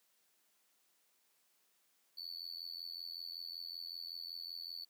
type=tone with amplitude modulation; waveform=triangle; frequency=4462 Hz; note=C#8; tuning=11 cents sharp; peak=-38 dBFS; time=2.17-4.85 s; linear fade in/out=10 ms; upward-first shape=sine; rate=85.3 Hz; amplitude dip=100%; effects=white hiss -75 dBFS RMS until 4.89 s + high-pass 200 Hz 12 dB/octave